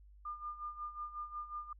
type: tone with tremolo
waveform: sine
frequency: 1205 Hz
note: D6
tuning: 44 cents sharp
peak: -38 dBFS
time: 0.25-1.73 s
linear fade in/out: 5 ms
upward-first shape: sine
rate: 5.5 Hz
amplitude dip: 75%
effects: added 50 Hz sine -56 dBFS peak until 1.79 s